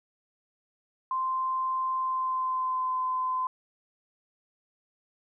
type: tone with pitch glide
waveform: sine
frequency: 1042 to 1025.9 Hz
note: C6 to C6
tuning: -7 to -34 cents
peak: -26 dBFS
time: 1.11-3.47 s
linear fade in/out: 2 ms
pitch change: -27 cents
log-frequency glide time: 1.95-2.97 s
effects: none